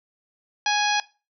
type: harmonic tone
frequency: 830.6 Hz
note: G#5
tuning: in tune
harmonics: 1 / 2 / 3 / 4 / 5 / 6 / 7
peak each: -23 / -26 / -28 / -29 / -30 / -31 / -31 dBFS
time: 0.66-1 s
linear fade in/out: 2 ms
effects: noise-tail reverb RT60 0.3 s tail -19 dB re dry